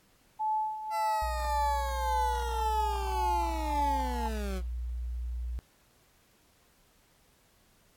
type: tone with tremolo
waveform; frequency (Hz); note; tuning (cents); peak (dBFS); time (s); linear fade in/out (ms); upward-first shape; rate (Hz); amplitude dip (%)
sine; 865; A5; -30; -26; 0.39-4.29; 20; sine; 1.8; 70
type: linear sweep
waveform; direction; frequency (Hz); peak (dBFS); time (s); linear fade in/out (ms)
20% pulse; down; 678 to 179.4; -31; 0.9-4.62; 50
type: tone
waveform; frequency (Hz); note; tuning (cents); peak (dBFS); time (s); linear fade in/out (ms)
sine; 60; B1; -49; -32; 1.22-5.59; 0
effects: pink hiss -65 dBFS RMS until 7.96 s + AAC 64 kbps